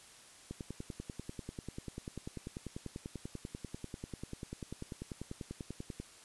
click train, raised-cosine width 3 ms, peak -28 dBFS, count 57, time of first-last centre 0.51-6 s, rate 10.2 Hz, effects white hiss -57 dBFS RMS until 6.24 s + resampled to 24000 Hz

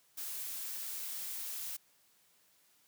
blue noise, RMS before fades -41 dBFS, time 0.17-1.77 s, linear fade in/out 10 ms, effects white hiss -69 dBFS RMS until 2.87 s + high-pass 80 Hz 12 dB/octave

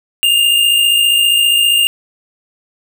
square tone pair together, 2764 / 2819 Hz, F7 / F7, -19 / +16 cents, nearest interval unison, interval 35 cents, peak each -19 / -10 dBFS, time 0.23-1.87 s, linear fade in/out 0 ms, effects none

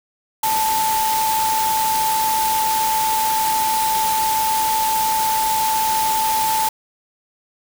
sine tone in noise, 880 Hz, A5, in tune, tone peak -17 dBFS, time 0.43-6.69 s, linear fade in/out 5 ms, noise white, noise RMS -24 dBFS, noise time 0.43-6.69 s, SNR +4 dB, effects none

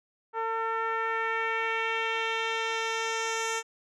10% pulse tone with low-pass filter sweep, 450.9 Hz, A4, 42 cents sharp, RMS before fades -30 dBFS, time 0.33-3.63 s, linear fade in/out 50 ms, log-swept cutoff 1100 to 7400 Hz, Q 1.7, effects none

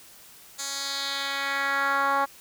10% pulse tone with band-pass filter sweep, 277.2 Hz, C#4, in tune, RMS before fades -27 dBFS, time 0.58-2.26 s, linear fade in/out 20 ms, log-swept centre 6800 to 950 Hz, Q 1.8, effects white hiss -50 dBFS RMS until 2.4 s

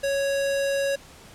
square tone, 554.4 Hz, C#5, in tune, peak -23 dBFS, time 0.03-0.96 s, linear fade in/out 10 ms, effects pink hiss -48 dBFS RMS until 1.34 s + low-pass 11000 Hz 12 dB/octave

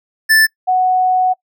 square / sine tone pair in turn, 1760 / 740 Hz, A6 / F#5, 0 / 0 cents, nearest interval octave + minor third, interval 1500 cents, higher first, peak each -8 / -10 dBFS, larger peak first, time 0.29-0.47 / 0.67-1.34 s, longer second, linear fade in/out 20 ms, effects noise-tail reverb RT60 0.1 s tail -24 dB re dry

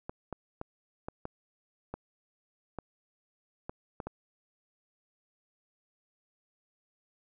clicks, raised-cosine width 1 ms, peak -23 dBFS, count 10, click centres 0.095 / 0.327 / 0.614 / 1.085 / 1.254 / 1.94 / 2.787 / 3.695 / 4.002 / 4.07 s, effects none

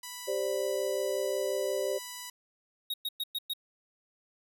5% pulse tone, 987.8 Hz, B5, in tune, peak -28 dBFS, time 0.03-2.3 s, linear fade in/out 5 ms
sine chord, G suspended fourth, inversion none, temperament equal with one note detuned, 392 / 521.7 / 587.3 Hz, G4 / C5 / D5, 0 / -5 / 0 cents, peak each -33 dBFS, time 0.27-1.99 s, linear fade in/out 20 ms
square tone bursts, 3768 Hz, A#7, 18 cents sharp, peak -31 dBFS, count 5, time 2.9-3.535 s, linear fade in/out 5 ms, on 39 ms, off 110 ms
effects none

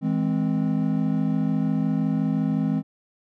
triangle chord, E augmented, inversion none, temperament equal with one note detuned, 161.98 / 207.7 / 261.6 Hz, E3 / G#3 / B#3, -30 / 0 / 0 cents, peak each -23 dBFS, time 0.01-2.83 s, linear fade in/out 50 ms, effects none

